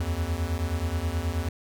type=beating tone pair; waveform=square; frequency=77.78 / 87.18 Hz; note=D#2 / F2; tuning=0 / -3 cents; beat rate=9.4 Hz; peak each=-30 / -29 dBFS; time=0-1.49 s; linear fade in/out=5 ms; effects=none